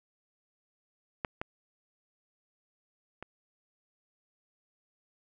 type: clicks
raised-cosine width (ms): 0.5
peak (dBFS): -16 / -19 / -26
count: 3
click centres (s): 1.248 / 1.415 / 3.226
effects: none